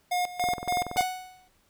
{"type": "tone with tremolo", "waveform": "square", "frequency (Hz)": 717, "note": "F5", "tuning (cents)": 45, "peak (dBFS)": -25, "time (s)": [0.11, 1.03], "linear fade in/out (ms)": 10, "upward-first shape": "square", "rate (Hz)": 3.5, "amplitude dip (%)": 80}
{"type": "click train", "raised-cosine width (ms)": 1, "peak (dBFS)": -20, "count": 13, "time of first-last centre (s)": [0.44, 1.009], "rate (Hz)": 21.1}
{"type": "tone with exponential decay", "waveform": "45% pulse", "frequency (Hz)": 740, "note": "F#5", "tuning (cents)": 0, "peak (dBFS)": -21, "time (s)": [0.97, 1.48], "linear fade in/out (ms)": 0, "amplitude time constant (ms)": 110}
{"effects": ["pink hiss -66 dBFS RMS until 1.69 s"]}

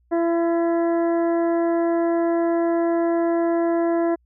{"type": "harmonic tone with a mistuned harmonic", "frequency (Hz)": 337, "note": "E4", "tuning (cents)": 38, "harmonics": [1, 2, 3, 4, 5, 6], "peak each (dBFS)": [-19, -23, -33, -39, -39, -44], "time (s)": [0.11, 4.16], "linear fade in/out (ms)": 20, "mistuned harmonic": 6, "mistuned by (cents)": -42, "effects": ["added 60 Hz sine -59 dBFS peak until 4.25 s"]}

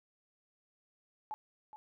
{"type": "tone with echo", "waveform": "sine", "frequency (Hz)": 857, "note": "A5", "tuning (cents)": -46, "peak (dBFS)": -37, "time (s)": [1.31, 1.34], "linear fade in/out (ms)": 0, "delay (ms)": 420, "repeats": 1, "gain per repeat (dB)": -11, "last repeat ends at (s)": 1.76, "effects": []}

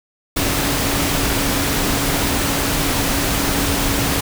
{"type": "tone in noise", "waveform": "sine", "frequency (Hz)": 280, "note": "C#4", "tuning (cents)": 18, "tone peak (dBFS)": -25, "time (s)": [0.36, 4.21], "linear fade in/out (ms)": 10, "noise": "pink", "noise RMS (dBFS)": -19, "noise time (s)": [0.36, 4.21], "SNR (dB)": -9, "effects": []}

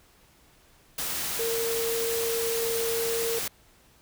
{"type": "tone in noise", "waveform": "sine", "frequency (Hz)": 459.8, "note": "A#4", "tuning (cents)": -24, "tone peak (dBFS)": -27, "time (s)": [1.39, 3.39], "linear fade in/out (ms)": 5, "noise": "white", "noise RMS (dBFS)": -31, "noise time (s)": [0.98, 3.48], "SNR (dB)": 1, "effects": ["pink hiss -59 dBFS RMS until 4.01 s"]}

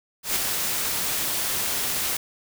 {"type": "noise with ADSR envelope", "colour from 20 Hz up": "white", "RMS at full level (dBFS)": -22, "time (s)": [0.23, 2.17], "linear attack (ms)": 130, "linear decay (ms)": 4, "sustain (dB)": -4, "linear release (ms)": 4, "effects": []}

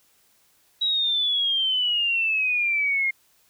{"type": "exponential sweep", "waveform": "sine", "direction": "down", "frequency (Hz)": [3877, 2125], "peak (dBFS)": -20, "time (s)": [0.81, 3.11], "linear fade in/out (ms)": 10, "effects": ["white hiss -62 dBFS RMS until 3.49 s"]}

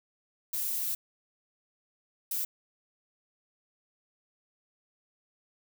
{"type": "noise bursts at uneven times", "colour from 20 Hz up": "violet", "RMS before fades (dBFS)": -32, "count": 2, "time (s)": [[0.53, 0.95], [2.31, 2.45]], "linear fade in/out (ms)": 5, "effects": []}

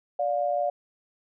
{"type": "tone pair together", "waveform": "sine", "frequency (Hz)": [583.1, 709], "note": ["D5", "F5"], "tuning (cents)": [-13, 26], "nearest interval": "minor third", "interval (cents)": 339, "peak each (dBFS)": -26, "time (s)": [0.19, 0.7], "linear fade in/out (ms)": 5, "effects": []}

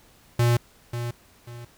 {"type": "tone with echo", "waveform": "square", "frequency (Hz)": 119.3, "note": "A#2", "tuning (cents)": 41, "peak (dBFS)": -18, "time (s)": [0.39, 0.57], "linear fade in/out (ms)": 5, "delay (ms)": 540, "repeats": 2, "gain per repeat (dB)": -10, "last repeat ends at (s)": 1.65, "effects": ["pink hiss -56 dBFS RMS until 1.77 s"]}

